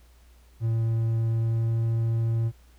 triangle tone with pitch glide, 113.6 to 114.26 Hz, A#2 to A#2, -44 to -34 cents, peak -20 dBFS, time 0.6-2.52 s, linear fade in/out 50 ms, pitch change +10 cents, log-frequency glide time 1.31-1.79 s, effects added 60 Hz sine -52 dBFS peak until 2.78 s + pink hiss -62 dBFS RMS until 2.78 s

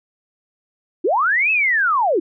sine linear two-way sweep, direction up then down, 293.7 to 2637 to 293.7 Hz, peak -14 dBFS, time 1.04-2.2 s, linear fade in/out 10 ms, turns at 1.51 s, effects none

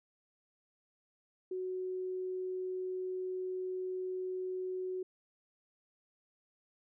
sine tone, 370.3 Hz, F#4, 1 cent sharp, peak -35 dBFS, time 1.51-5.03 s, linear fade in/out 5 ms, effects none

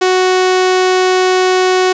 sawtooth tone, 370 Hz, F#4, in tune, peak -5 dBFS, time 0.01-1.93 s, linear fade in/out 10 ms, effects resampled to 16000 Hz + 7-bit

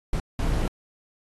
brown noise bursts at uneven times, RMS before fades -24 dBFS, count 2, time 0.13-0.2 / 0.39-0.68 s, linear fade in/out 2 ms, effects AAC 32 kbps

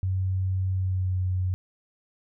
sine tone with pitch glide, 94 to 92.17 Hz, F#2 to F#2, +28 to -6 cents, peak -23 dBFS, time 0.03-1.54 s, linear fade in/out 0 ms, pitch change -34 cents, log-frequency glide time 0.74-1.18 s, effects none

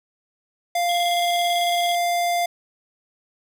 square tone, 697 Hz, F5, 4 cents flat, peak -20 dBFS, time 0.75-2.46 s, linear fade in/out 5 ms
triangle tone with tremolo, 3317 Hz, G#7, 3 cents flat, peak -23 dBFS, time 0.89-1.95 s, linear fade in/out 2 ms, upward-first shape square, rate 18 Hz, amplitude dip 60%
effects none

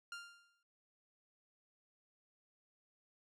sawtooth tone with exponential decay, 1396.9 Hz, F6, in tune, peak -39 dBFS, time 0.12-0.63 s, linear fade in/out 2 ms, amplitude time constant 110 ms, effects low-pass 8000 Hz 12 dB/octave

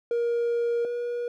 triangle tone pair in turn, 471.7 / 480.2 Hz, A#4 / B4, +20 / -49 cents, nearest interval unison, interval 31 cents, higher second, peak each -20 / -25 dBFS, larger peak first, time 0.11-0.85 / 0.85-1.28 s, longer first, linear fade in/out 2 ms, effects tanh soft clip ceiling -17 dBFS

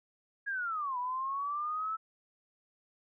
sine linear two-way sweep, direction down then up, 1663 to 975 to 1321 Hz, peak -32 dBFS, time 0.46-1.97 s, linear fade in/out 20 ms, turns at 0.98 s, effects none

